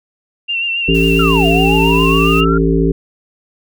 sine tone with vibrato, 2747 Hz, F7, 29 cents flat, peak -15 dBFS, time 0.48-2.45 s, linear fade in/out 20 ms, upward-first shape sine, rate 7.3 Hz, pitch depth 38 cents each way
harmonic tone, 55.2 Hz, A1, 6 cents sharp, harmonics 1 / 3 / 5 / 7 / 8, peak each -16 / -15 / -16 / -16 / -20 dBFS, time 0.88-2.92 s, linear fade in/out 5 ms
white noise, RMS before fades -34 dBFS, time 0.94-2.41 s, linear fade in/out 10 ms
sine linear two-way sweep, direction down then up, 1400 to 659.3 to 1400 Hz, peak -17 dBFS, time 1.19-2.58 s, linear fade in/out 5 ms, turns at 1.47 s
effects none

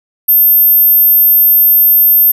sine tone, 13290 Hz, G#9, in tune, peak -4 dBFS, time 0.28-2.32 s, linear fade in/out 10 ms, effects none

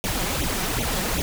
pink noise with flanger, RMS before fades -25 dBFS, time 0.04-1.22 s, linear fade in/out 0 ms, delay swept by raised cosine 0.3 to 5.5 ms, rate 2.6 Hz, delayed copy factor +0.85, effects none

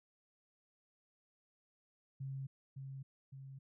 sine tone with echo, 135.1 Hz, C#3, 44 cents flat, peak -40 dBFS, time 2.2-2.47 s, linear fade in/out 10 ms, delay 560 ms, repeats 2, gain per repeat -4 dB, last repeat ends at 3.59 s, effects none

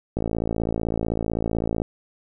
click train, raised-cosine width 2 ms, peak -11 dBFS, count 93, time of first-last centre 0.17-1.819 s, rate 55.8 Hz, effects none

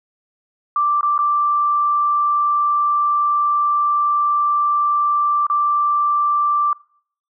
sine tone with dropouts, 1174.7 Hz, D6, in tune, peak -14 dBFS, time 0.76-6.73 s, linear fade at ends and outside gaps 2 ms, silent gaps 1.01-1.03 / 1.179-1.189 / 5.467-5.499 s, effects noise-tail reverb RT60 0.6 s tail -24 dB re dry

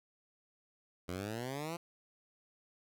10% pulse exponential sweep, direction up, 85.9 to 174.61 Hz, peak -30 dBFS, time 1.08-1.77 s, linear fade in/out 10 ms, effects none

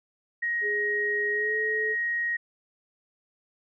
sine tone, 1883 Hz, A#6, 17 cents sharp, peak -25 dBFS, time 0.42-2.37 s, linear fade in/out 10 ms
sine tone with pitch glide, 415.3 to 432.7 Hz, G#4 to A4, 0 to -29 cents, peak -30 dBFS, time 0.61-1.96 s, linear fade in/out 50 ms, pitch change +71 cents, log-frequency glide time 1.31-1.56 s
effects none

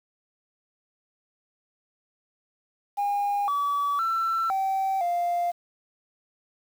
sine tone with pitch steps, 812 / 1144 / 1341 / 772 / 698 Hz, G#5 / D6 / E6 / G5 / F5, -39 / -46 / +29 / -27 / -1 cents, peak -21 dBFS, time 2.97-5.52 s, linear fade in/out 20 ms, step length 510 ms, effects tanh soft clip ceiling -21 dBFS + 8-bit

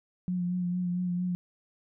sine tone with vibrato, 178.7 Hz, F3, 40 cents sharp, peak -27 dBFS, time 0.28-1.35 s, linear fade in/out 0 ms, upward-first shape sine, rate 4.4 Hz, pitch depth 27 cents each way, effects none

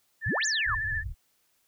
sine tone with vibrato, 1750 Hz, A6, 10 cents flat, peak -28 dBFS, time 0.21-1.04 s, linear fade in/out 50 ms, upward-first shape sine, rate 15 Hz, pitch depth 45 cents each way
sine exponential two-way sweep, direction up then down, 73.42 to 7400 to 989 Hz, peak -27 dBFS, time 0.26-0.75 s, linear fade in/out 5 ms, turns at 0.46 s
pink low-pass noise, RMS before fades -36 dBFS, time 0.65-1.15 s, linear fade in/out 50 ms, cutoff 120 Hz, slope 48 dB/octave
effects white hiss -70 dBFS RMS until 1.67 s

